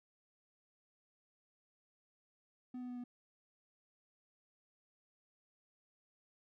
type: tone with pitch steps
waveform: triangle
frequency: 250.6 / 248.6 / 246.6 / 244.6 Hz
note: B3 / B3 / B3 / B3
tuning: +25 / +12 / -2 / -16 cents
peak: -40 dBFS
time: 2.74-3.04 s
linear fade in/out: 5 ms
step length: 75 ms
effects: none